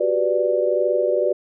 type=chord; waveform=sine; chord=G major seventh; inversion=third; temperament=equal; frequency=370 / 392 / 493.9 / 587.3 Hz; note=F#4 / G4 / B4 / D5; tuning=0 / 0 / 0 / 0 cents; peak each=-23 / -26 / -22 / -20 dBFS; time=0-1.33 s; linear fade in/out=10 ms; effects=none